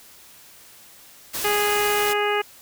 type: noise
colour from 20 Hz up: white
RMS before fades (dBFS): -28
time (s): 1.33-2.14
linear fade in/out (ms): 20
type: harmonic tone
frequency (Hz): 414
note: G#4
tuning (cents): -5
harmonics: 1 / 2 / 3 / 4 / 5 / 6 / 7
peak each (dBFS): -23 / -26 / -28 / -29 / -30 / -31 / -31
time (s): 1.44-2.42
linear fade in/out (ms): 10
effects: white hiss -48 dBFS RMS until 2.61 s